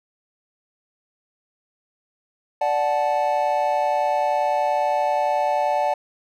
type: chord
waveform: triangle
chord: D major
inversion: none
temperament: equal with one note detuned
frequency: 587.3 / 740 / 870.4 Hz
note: D5 / F#5 / A5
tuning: 0 / 0 / -19 cents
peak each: -21 dBFS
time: 2.61-5.94 s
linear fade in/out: 5 ms
effects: none